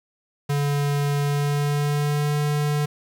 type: tone with pitch glide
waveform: square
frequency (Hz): 143.6 to 147.55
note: D3 to D3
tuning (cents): -39 to +8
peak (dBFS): -21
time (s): 0.49-2.86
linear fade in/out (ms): 10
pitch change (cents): +47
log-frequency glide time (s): 1.21-2.37
effects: 8-bit